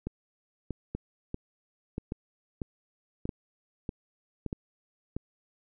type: two click trains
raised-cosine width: 3 ms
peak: -20 / -20 dBFS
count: 4 / 9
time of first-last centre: 0.95-4.463 / 0.07-5.166 s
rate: 0.854 / 1.57 Hz
effects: none